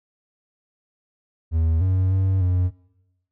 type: tone with pitch steps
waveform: triangle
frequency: 81 / 93.4 / 95.2 / 90.6 Hz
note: E2 / F#2 / F#2 / F#2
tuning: -30 / +17 / +50 / -36 cents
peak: -15 dBFS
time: 1.51-2.71 s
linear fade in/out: 50 ms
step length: 300 ms
effects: noise-tail reverb RT60 1.0 s tail -21 dB re dry